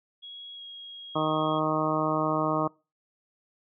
sine tone with pitch glide, 3322 to 3284 Hz, G#7 to G#7, 0 to -20 cents, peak -40 dBFS, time 0.22-1.6 s, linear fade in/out 20 ms, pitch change -20 cents, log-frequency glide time 0.55-0.62 s
harmonic tone, 155.56 Hz, D#3, in tune, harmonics 1 / 2 / 3 / 4 / 5 / 6 / 7 / 8, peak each -33 / -30 / -34 / -30 / -35 / -35 / -31 / -33 dBFS, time 1.15-2.68 s, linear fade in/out 10 ms
effects noise-tail reverb RT60 0.3 s tail -24 dB re dry

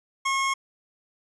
25% pulse tone, 1085 Hz, C#6, 37 cents flat, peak -19 dBFS, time 0.25-0.54 s, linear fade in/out 10 ms, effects resampled to 22050 Hz

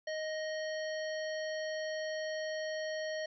harmonic tone, 624 Hz, D#5, 5 cents sharp, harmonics 1 / 3 / 5 / 7 / 9, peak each -36 / -42 / -50 / -49 / -52 dBFS, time 0.07-3.26 s, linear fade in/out 5 ms, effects none

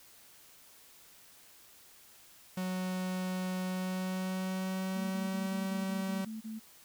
45% pulse tone with pitch glide, 184.7 to 191.1 Hz, F#3 to G3, -3 to -44 cents, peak -33 dBFS, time 2.57-6.25 s, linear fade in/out 5 ms, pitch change +59 cents, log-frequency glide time 3.66-5.58 s
sine tone bursts, 220 Hz, A3, in tune, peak -38 dBFS, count 9, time 4.95-6.598 s, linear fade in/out 20 ms, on 160 ms, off 26 ms
effects white hiss -58 dBFS RMS until 6.84 s

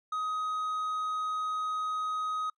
triangle tone, 1258 Hz, D#6, 19 cents sharp, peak -28 dBFS, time 0.12-2.5 s, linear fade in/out 5 ms, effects noise-tail reverb RT60 0.1 s tail -26 dB re dry + resampled to 22050 Hz

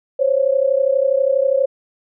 sine tone pair together, 525 / 557.3 Hz, C5 / C#5, +6 / +9 cents, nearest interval minor second, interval 103 cents, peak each -16 dBFS, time 0.19-1.66 s, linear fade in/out 10 ms, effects none

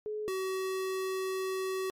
sine / square tone pair in turn, 425.3 / 378.5 Hz, G#4 / F#4, +41 / +39 cents, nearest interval major second, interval 202 cents, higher first, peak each -33 / -32 dBFS, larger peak second, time 0.06-0.28 / 0.28-1.9 s, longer second, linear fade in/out 0 ms, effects MP3 64 kbps

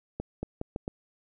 accelerating click train, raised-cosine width 2 ms, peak -19 dBFS, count 5, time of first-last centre 0.2-0.879 s, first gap 230 ms, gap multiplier 0.8, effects none

